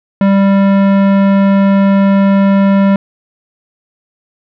sine tone with tanh clipping, 196.7 Hz, G3, 6 cents sharp, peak -8 dBFS, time 0.21-2.96 s, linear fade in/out 2 ms, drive 18 dB, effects none

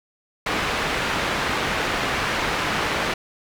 white low-pass noise, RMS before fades -24 dBFS, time 0.46-3.14 s, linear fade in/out 5 ms, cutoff 2200 Hz, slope 12 dB/octave, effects none

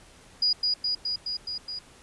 sine tone with echo, 4900 Hz, D#8, 27 cents flat, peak -20 dBFS, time 0.42-0.53 s, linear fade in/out 5 ms, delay 210 ms, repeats 6, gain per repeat -2 dB, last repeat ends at 1.79 s, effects pink hiss -53 dBFS RMS until 2.02 s + resampled to 24000 Hz

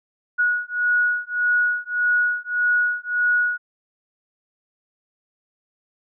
sine beating tone pair, 1457 / 1458.7 Hz, F#6 / F#6, -27 / -25 cents, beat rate 1.7 Hz, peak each -21 dBFS, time 0.38-3.58 s, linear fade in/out 20 ms, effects none

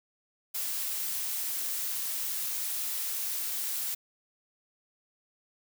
blue noise, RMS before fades -33 dBFS, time 0.54-3.95 s, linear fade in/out 10 ms, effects none

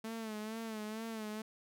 sawtooth tone with vibrato, 219.5 Hz, A3, 4 cents flat, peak -36 dBFS, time 0.04-1.42 s, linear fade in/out 5 ms, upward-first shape sine, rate 2.2 Hz, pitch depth 61 cents each way, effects none

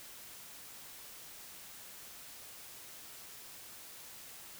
silence, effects white hiss -51 dBFS RMS until 4.59 s

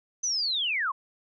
sine linear sweep, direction down, 6180 to 1000 Hz, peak -25 dBFS, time 0.23-0.92 s, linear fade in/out 10 ms, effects none

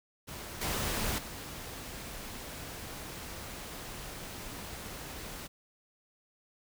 pink noise with level steps, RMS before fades -43 / -33 / -43 dBFS, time 0.27-5.48 s, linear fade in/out 20 ms, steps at 0.61 / 1.18 s, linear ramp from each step 5 ms, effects none

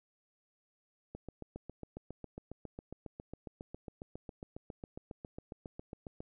click train, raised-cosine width 2 ms, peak -30 dBFS, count 38, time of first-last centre 1.15-6.205 s, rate 7.32 Hz, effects none

